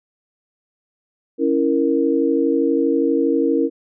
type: chord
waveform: sine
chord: A# diminished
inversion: first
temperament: equal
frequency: 277.2 / 329.6 / 466.2 Hz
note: C#4 / E4 / A#4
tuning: 0 / 0 / 0 cents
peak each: -19 dBFS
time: 1.38-3.7 s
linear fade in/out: 50 ms
effects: none